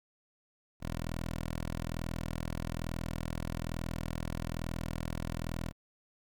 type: tone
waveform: 10% pulse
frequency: 41.14 Hz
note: E1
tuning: 3 cents flat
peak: -27 dBFS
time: 0.8-5.73 s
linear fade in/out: 50 ms
effects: 11-bit